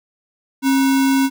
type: tone with sample-and-hold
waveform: sine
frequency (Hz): 269.4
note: C#4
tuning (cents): -49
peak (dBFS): -12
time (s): 0.62-1.3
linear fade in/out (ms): 50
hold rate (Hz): 1225
effects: none